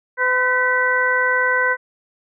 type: harmonic tone with a mistuned harmonic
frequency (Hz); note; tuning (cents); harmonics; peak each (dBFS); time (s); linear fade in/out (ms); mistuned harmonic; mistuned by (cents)
506; B4; +42; 1 / 2 / 3 / 4; -23 / -22 / -18 / -21; 0.17-1.77; 50; 4; -55
effects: none